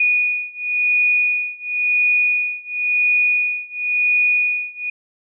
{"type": "beating tone pair", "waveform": "sine", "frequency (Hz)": [2462, 2462.95], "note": ["D#7", "D#7"], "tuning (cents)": [-19, -18], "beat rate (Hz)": 0.95, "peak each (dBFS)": [-18, -19], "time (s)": [0, 4.9], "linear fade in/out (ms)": 5, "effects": []}